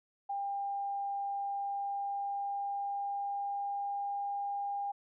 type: tone with pitch glide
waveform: sine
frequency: 799 to 805 Hz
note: G5 to G5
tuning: +33 to +46 cents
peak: -33 dBFS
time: 0.29-4.92 s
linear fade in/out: 10 ms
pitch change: +13 cents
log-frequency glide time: 1.26-4.21 s
effects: none